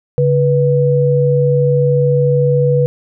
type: tone pair together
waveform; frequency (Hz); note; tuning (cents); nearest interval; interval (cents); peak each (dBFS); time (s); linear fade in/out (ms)
sine; 141.4 / 489.5; C#3 / B4; +35 / -15; octave + major sixth; 2150; -12; 0.18-2.86; 0
effects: none